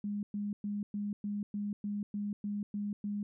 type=tone bursts; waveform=sine; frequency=205.3 Hz; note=G#3; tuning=20 cents flat; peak=-33 dBFS; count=11; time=0.04-3.23 s; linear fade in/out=2 ms; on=190 ms; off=110 ms; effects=none